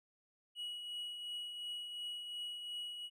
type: tone with tremolo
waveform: triangle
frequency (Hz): 2915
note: F#7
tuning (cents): -26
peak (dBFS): -38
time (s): 0.55-3.1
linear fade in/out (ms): 50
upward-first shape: triangle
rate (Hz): 2.8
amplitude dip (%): 45
effects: none